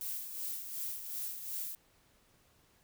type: noise with tremolo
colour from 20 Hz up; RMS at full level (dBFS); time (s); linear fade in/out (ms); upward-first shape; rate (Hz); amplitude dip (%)
violet; -38; 0.01-1.75; 0; sine; 2.7; 55
effects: pink hiss -68 dBFS RMS until 2.83 s